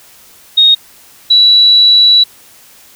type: tone pair in turn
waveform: sine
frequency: 3729 / 3931 Hz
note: A#7 / B7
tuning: 0 / -9 cents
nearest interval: minor second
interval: 91 cents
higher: second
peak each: -3 dBFS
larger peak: neither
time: 0.57-0.75 / 1.3-2.24 s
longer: second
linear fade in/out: 10 ms
effects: white hiss -41 dBFS RMS until 2.95 s